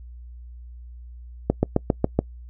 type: slowing click train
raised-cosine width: 2 ms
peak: -4 dBFS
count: 6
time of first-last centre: 1.5-2.19 s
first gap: 130 ms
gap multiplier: 1.03
effects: noise-tail reverb RT60 0.1 s tail -25 dB re dry + added 60 Hz sine -38 dBFS peak until 2.49 s